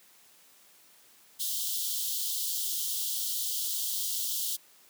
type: high-pass noise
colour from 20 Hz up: white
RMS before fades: -32 dBFS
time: 1.39-4.57 s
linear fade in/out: 20 ms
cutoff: 3000 Hz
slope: 96 dB/octave
effects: white hiss -59 dBFS RMS until 4.89 s + high-pass 150 Hz 12 dB/octave